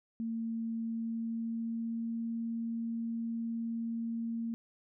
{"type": "tone with pitch glide", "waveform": "sine", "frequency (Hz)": [227.4, 229.8], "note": ["A#3", "A#3"], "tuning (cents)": [-43, -25], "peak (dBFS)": -33, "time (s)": [0.2, 4.54], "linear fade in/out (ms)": 0, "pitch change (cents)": 18, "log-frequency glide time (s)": [0.78, 2.29], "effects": []}